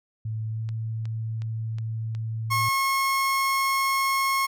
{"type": "tone with pitch glide", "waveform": "sine", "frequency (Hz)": [110, 111.66], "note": ["A2", "A2"], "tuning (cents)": [0, 26], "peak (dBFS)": -27, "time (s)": [0.25, 2.69], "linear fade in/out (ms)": 5, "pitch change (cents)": 26, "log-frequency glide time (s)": [0.49, 0.62]}
{"type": "click train", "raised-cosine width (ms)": 0.2, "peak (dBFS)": -28, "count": 5, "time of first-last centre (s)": [0.69, 2.15], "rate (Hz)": 2.74}
{"type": "tone", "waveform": "30% pulse", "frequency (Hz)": 1085, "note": "C#6", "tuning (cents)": -37, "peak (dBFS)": -19, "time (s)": [2.5, 4.47], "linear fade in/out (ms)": 20}
{"effects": []}